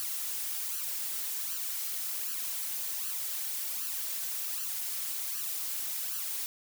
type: noise with flanger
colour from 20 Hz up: blue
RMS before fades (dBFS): -35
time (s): 0-6.46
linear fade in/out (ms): 0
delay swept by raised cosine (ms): 0.67 to 4.57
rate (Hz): 1.3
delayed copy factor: +0.75
effects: none